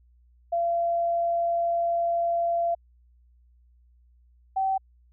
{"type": "tone pair in turn", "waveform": "sine", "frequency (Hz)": [683, 769.1], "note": ["F5", "G5"], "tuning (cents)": [-39, -33], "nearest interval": "major second", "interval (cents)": 206, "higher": "second", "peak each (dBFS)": -22, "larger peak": "neither", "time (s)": [[0.52, 2.75], [4.56, 4.78]], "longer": "first", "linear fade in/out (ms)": 10, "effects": ["added 60 Hz sine -56 dBFS peak until 5.12 s"]}